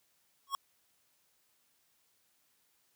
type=tone with exponential growth; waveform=square; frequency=1100 Hz; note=C#6; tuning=14 cents flat; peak=-28 dBFS; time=0.47-0.55 s; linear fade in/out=1 ms; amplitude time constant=16 ms; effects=white hiss -73 dBFS RMS until 2.95 s + high-pass 60 Hz 12 dB/octave